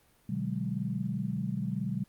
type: chord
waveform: sine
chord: G# half-diminished seventh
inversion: first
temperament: just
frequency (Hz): 124.59 / 149.51 / 186.89 / 207.7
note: B2 / D3 / F#3 / G#3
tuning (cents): +16 / +31 / +18 / 0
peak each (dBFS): -36 / -37 / -34 / -36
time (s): 0.29-2.04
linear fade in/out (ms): 5
effects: pink hiss -65 dBFS RMS until 2.08 s + Opus 32 kbps